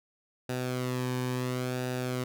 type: tone with flanger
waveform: sawtooth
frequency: 126.3 Hz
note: B2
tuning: 39 cents sharp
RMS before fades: -32 dBFS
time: 0.49-2.24 s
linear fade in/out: 5 ms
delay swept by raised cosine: 0.93 to 1.5 ms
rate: 0.72 Hz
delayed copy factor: -0.6
effects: none